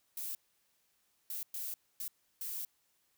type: noise bursts at uneven times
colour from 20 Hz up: violet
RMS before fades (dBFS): -40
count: 5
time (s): 0.17-0.35 / 1.3-1.43 / 1.54-1.74 / 2-2.08 / 2.41-2.65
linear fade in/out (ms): 2
effects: white hiss -75 dBFS RMS until 3.17 s